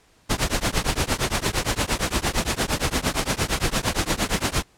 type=noise with tremolo; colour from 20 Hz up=pink; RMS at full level=-19 dBFS; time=0.29-4.64 s; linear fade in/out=20 ms; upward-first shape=triangle; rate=8.7 Hz; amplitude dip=100%; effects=pink hiss -58 dBFS RMS until 4.77 s + low-pass 10000 Hz 12 dB/octave

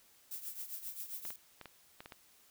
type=noise with tremolo; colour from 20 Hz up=violet; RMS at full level=-41 dBFS; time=0.31-1.36 s; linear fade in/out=2 ms; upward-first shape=triangle; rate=7.5 Hz; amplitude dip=80%
type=clicks; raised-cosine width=0.3 ms; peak=-31 dBFS; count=7; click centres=1.252 / 1.305 / 1.613 / 1.657 / 2.005 / 2.059 / 2.122 s
effects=white hiss -65 dBFS RMS until 2.5 s

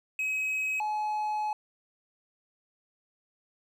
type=tone pair in turn; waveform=triangle; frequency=2546 / 849.6 Hz; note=D#7 / G#5; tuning=+39 / +39 cents; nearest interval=octave + perfect fifth; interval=1900 cents; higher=first; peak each=-26 dBFS; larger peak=neither; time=0.19-0.8 / 0.8-1.53 s; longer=second; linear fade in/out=2 ms; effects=none

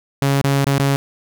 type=tone with dropouts; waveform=sawtooth; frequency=138.7 Hz; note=C#3; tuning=1 cent sharp; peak=-10 dBFS; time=0.22-0.96 s; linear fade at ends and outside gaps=0 ms; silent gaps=0.415-0.442 / 0.644-0.667 / 0.781-0.798 s; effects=none

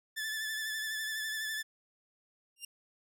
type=tone with vibrato; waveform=sawtooth; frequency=1746 Hz; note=A6; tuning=14 cents flat; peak=-31 dBFS; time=0.16-1.63 s; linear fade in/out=20 ms; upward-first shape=sine; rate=12 Hz; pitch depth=33 cents each way
type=tone with exponential growth; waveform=15% pulse; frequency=2794 Hz; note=F7; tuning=in tune; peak=-30 dBFS; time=2.56-2.65 s; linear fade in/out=5 ms; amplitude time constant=18 ms
effects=none

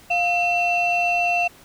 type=tone pair together; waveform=sine; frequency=704 / 2697 Hz; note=F5 / E7; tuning=+14 / +39 cents; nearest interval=octave + major seventh; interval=2325 cents; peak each=-19 dBFS; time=0.1-1.48 s; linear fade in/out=10 ms; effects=tanh soft clip ceiling -13 dBFS + pink hiss -49 dBFS RMS until 1.64 s

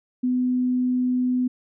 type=tone; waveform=sine; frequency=251.1 Hz; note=B3; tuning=29 cents sharp; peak=-19 dBFS; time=0.23-1.48 s; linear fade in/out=10 ms; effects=none

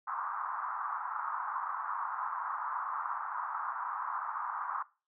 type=band-pass noise; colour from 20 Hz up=white; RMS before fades=-37 dBFS; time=0.07-4.83 s; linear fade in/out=10 ms; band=910 to 1300 Hz; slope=48 dB/octave; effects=noise-tail reverb RT60 0.3 s tail -19 dB re dry

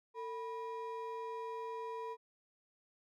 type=ring-modulated tone; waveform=triangle; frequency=716 Hz; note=F5; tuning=43 cents sharp; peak=-35 dBFS; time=0.14-2.17 s; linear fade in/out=50 ms; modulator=265 Hz; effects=none

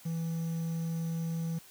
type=tone with quantisation; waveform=triangle; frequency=164.81 Hz; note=E3; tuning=in tune; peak=-29 dBFS; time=0.05-1.59 s; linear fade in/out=10 ms; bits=9; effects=white hiss -55 dBFS RMS until 1.7 s

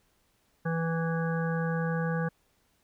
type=harmonic tone; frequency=164.81 Hz; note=E3; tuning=in tune; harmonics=1 / 3 / 5 / 7 / 9 / 10; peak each=-28 / -34 / -40 / -41 / -41 / -39 dBFS; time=0.65-2.29 s; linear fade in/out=10 ms; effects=pink hiss -70 dBFS RMS until 2.83 s

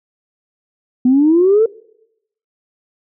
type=exponential sweep; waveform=sine; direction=up; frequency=245.4 to 460.3 Hz; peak=-7 dBFS; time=1.05-1.66 s; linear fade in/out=5 ms; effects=noise-tail reverb RT60 0.8 s tail -22 dB re dry + tanh soft clip ceiling -3 dBFS

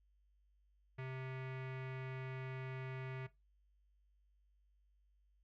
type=tone with low-pass filter; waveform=square; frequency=130.81 Hz; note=C3; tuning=in tune; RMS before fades=-45 dBFS; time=0.98-3.27 s; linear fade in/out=10 ms; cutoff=2200 Hz; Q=2.8; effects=noise-tail reverb RT60 0.2 s tail -17 dB re dry + added 50 Hz sine -70 dBFS peak until 5.43 s

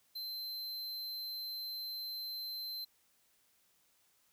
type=tone; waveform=square; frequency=4100 Hz; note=C8; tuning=36 cents flat; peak=-40 dBFS; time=0.15-2.85 s; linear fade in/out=10 ms; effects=white hiss -72 dBFS RMS until 4.32 s

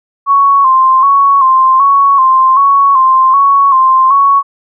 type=tone with vibrato; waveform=sine; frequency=1080 Hz; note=C#6; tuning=45 cents flat; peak=-4 dBFS; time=0.26-4.43 s; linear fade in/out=50 ms; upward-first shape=square; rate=1.3 Hz; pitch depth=52 cents each way; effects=none

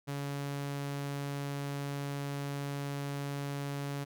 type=tone; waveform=sawtooth; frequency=141.4 Hz; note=C#3; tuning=35 cents sharp; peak=-31 dBFS; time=0.07-4.05 s; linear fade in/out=20 ms; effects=none

